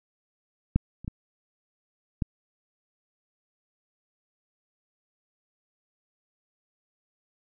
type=clicks; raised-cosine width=5 ms; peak=-8 / -29 / -19 / -13 dBFS; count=4; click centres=0.76 / 1.046 / 1.079 / 2.222 s; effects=none